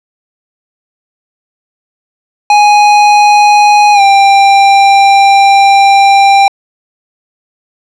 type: tone with pitch glide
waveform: square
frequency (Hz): 830.6 to 791.7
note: G#5 to G5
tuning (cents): 0 to +17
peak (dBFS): -3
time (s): 2.5-6.48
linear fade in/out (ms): 2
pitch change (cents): -83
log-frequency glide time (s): 3.93-4.01
effects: low-pass 5000 Hz 12 dB/octave